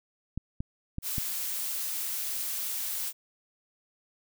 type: clicks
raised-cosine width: 5 ms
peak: -20 dBFS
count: 4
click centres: 0.376 / 0.605 / 0.984 / 1.182 s
type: noise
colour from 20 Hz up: blue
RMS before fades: -33 dBFS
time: 1.02-3.13 s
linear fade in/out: 50 ms
effects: none